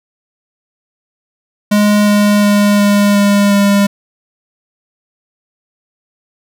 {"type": "tone with pitch steps", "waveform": "square", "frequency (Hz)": [207.7, 206.4, 205.1, 203.8, 202.5, 201.2], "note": ["G#3", "G#3", "G#3", "G#3", "G#3", "G3"], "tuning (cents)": [0, -10, -21, -32, -43, 45], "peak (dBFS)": -8, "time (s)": [1.71, 3.87], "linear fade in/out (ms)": 10, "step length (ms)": 360, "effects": []}